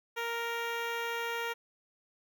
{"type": "tone with notch filter", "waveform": "10% pulse", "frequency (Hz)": 466.2, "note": "A#4", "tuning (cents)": 0, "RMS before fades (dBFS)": -35, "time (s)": [0.16, 1.54], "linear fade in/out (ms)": 20, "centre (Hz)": 8400, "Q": 0.73, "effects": []}